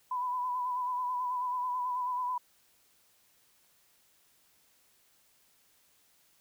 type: tone with vibrato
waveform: sine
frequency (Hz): 996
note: B5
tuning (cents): +14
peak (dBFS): -30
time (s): 0.11-2.38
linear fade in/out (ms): 5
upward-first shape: sine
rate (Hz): 9.2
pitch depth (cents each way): 35
effects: white hiss -67 dBFS RMS until 6.4 s